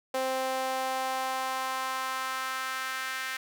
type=tone with high-pass filter sweep; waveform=sawtooth; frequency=261.6 Hz; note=C4; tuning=in tune; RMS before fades=-32 dBFS; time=0.14-3.37 s; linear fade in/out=5 ms; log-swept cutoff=560 to 1700 Hz; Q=2.3; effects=none